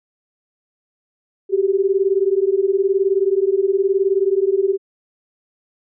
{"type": "beating tone pair", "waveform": "sine", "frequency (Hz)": [380, 399], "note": ["F#4", "G4"], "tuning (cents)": [46, 31], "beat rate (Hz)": 19, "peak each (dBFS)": -17, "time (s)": [1.49, 4.78], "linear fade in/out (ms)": 50, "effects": []}